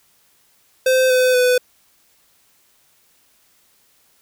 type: tone with pitch steps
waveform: square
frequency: 517 / 507.8 / 498.8 Hz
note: C5 / B4 / B4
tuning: -21 / +48 / +17 cents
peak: -13 dBFS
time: 0.86-1.58 s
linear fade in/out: 5 ms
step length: 240 ms
effects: white hiss -58 dBFS RMS until 4.21 s